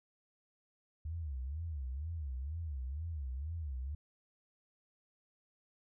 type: tone with vibrato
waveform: sine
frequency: 73.1 Hz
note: D2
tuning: 7 cents flat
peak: -37 dBFS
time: 1.05-3.95 s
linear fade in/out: 5 ms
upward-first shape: sine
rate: 2.1 Hz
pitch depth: 250 cents each way
effects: none